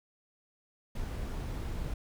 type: noise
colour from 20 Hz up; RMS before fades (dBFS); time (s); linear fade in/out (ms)
brown; -36; 0.95-1.94; 5
effects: none